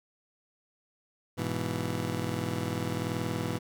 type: chord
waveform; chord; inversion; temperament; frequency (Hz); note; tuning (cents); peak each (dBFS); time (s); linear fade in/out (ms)
20% pulse; E major; first; just; 103.01 / 123.61 / 164.81; G#2 / B2 / E3; -14 / +2 / 0; -30; 1.37-3.59; 20
effects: none